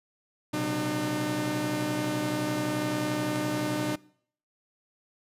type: tone cluster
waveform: sawtooth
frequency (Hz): 120.8 / 132.4 / 187.2 / 302.1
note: B2 / C3 / F#3 / D4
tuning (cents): -38 / +21 / +20 / +49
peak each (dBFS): -33 / -32 / -32 / -25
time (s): 0.53-3.96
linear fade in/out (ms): 10
effects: noise-tail reverb RT60 0.6 s tail -23 dB re dry + resampled to 32000 Hz